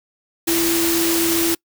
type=tone in noise; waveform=sine; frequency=334.6 Hz; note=E4; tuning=26 cents sharp; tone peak=-18 dBFS; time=0.47-1.55 s; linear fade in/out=10 ms; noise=white; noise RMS=-21 dBFS; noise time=0.47-1.55 s; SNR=0 dB; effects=noise-tail reverb RT60 0.1 s tail -26 dB re dry